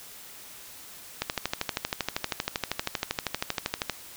click train, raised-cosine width 0.2 ms, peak -9 dBFS, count 35, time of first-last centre 1.22-3.897 s, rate 12.7 Hz, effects white hiss -46 dBFS RMS until 4.16 s

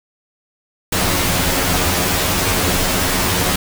pink noise with comb filter, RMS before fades -17 dBFS, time 0.92-3.56 s, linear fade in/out 5 ms, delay 11 ms, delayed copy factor +1, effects none

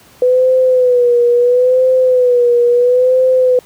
sine tone with vibrato, 497 Hz, B4, 11 cents sharp, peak -7 dBFS, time 0.22-3.59 s, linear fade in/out 2 ms, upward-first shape sine, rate 0.74 Hz, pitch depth 63 cents each way, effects pink hiss -44 dBFS RMS until 3.65 s + high-pass 80 Hz 12 dB/octave

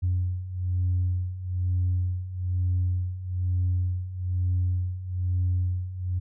sine beating tone pair, 89.8 / 90.9 Hz, F2 / F#2, +49 / -30 cents, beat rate 1.1 Hz, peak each -28 / -24 dBFS, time 0.02-6.2 s, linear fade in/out 20 ms, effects tanh soft clip ceiling -18 dBFS

